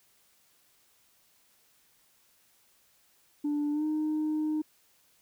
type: tone with pitch glide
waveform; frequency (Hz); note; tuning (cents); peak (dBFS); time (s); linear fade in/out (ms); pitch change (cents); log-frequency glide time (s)
sine; 293.7 to 307.6; D4 to D#4; 0 to -20; -25; 3.44-4.62; 10; +80; 3.72-3.84
effects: tanh soft clip ceiling -25 dBFS + white hiss -66 dBFS RMS until 5.21 s